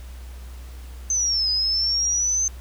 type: exponential two-way sweep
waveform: sine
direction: down then up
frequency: 6272 to 4978 to 6272 Hz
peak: -19 dBFS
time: 1.1-2.48 s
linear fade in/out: 2 ms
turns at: 1.5 s
effects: added 62 Hz sine -35 dBFS peak until 2.6 s + pink hiss -49 dBFS RMS until 2.6 s